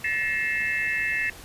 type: tone cluster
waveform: sine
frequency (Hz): 1748 / 1893 / 2132 / 2638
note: A6 / A#6 / C7 / E7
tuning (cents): -12 / +26 / +32 / +1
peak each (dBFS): -29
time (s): 0.04-1.3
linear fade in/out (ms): 5
effects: pink hiss -44 dBFS RMS until 1.44 s + resampled to 32000 Hz